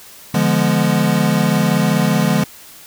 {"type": "chord", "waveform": "square", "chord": "D diminished seventh", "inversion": "none", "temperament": "equal with one note detuned", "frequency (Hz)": [146.83, 172.11, 207.7, 246.9], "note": ["D3", "F3", "Ab3", "Cb4"], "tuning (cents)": [0, -25, 0, 0], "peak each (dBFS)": [-20, -18, -18, -22], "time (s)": [0.34, 2.44], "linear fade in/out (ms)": 5, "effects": ["white hiss -40 dBFS RMS until 2.86 s"]}